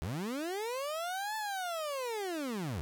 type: linear two-way sweep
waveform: 30% pulse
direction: up then down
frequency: 69.3 to 880 to 69.3 Hz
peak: -32 dBFS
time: 0.02-2.81 s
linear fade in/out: 0 ms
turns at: 1.36 s
effects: none